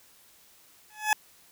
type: tone with exponential growth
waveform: 20% pulse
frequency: 853 Hz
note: G#5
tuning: 46 cents sharp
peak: -13 dBFS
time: 0.9-1.13 s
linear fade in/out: 2 ms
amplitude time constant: 48 ms
effects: white hiss -58 dBFS RMS until 1.51 s